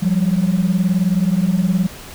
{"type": "beating tone pair", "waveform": "sine", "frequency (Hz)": [174.7, 193.7], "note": ["F3", "G3"], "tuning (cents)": [1, -20], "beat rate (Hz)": 19, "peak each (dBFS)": -15, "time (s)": [0.02, 1.87], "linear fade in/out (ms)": 10, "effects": ["tanh soft clip ceiling -9 dBFS", "pink hiss -36 dBFS RMS until 2.14 s"]}